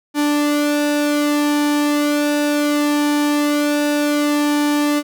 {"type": "tone with flanger", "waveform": "sawtooth", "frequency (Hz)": 293.7, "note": "D4", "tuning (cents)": 0, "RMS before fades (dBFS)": -17, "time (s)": [0.14, 5.03], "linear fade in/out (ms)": 50, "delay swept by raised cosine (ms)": [1.9, 2.47], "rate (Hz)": 0.67, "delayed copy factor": -0.6, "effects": []}